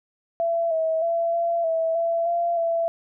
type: tone with pitch steps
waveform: sine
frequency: 672 / 644 / 673 / 679 / 653 / 671 / 686 / 669 Hz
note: E5 / E5 / E5 / F5 / E5 / E5 / F5 / E5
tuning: +33 / -41 / +36 / -49 / -17 / +31 / -31 / +25 cents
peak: -20 dBFS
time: 0.4-2.88 s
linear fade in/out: 0 ms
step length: 310 ms
effects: none